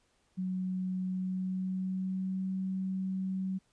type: tone with pitch glide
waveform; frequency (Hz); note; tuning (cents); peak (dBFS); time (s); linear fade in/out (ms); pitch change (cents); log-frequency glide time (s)
sine; 185.4 to 189.08; F#3 to F#3; +4 to +38; -31; 0.37-3.59; 20; +34; 1.06-2.53
effects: pink hiss -72 dBFS RMS until 3.72 s + resampled to 22050 Hz